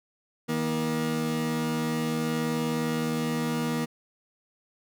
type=tone pair together; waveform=30% pulse; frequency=158.71 / 237.8 Hz; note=D#3 / A#3; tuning=+35 / +35 cents; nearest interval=perfect fifth; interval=700 cents; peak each=-28 / -25 dBFS; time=0.48-3.86 s; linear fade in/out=20 ms; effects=none